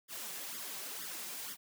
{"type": "noise with flanger", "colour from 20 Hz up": "white", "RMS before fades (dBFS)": -43, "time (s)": [0.08, 1.57], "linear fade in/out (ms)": 50, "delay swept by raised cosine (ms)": [0.58, 5.28], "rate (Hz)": 2.1, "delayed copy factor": 0.95, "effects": ["high-pass 200 Hz 12 dB/octave"]}